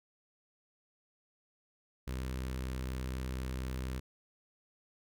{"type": "tone with notch filter", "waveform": "sawtooth", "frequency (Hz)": 64.2, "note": "C2", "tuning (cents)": -32, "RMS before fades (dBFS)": -38, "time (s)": [2.07, 4], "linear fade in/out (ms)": 10, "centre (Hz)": 740, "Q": 1.8, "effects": []}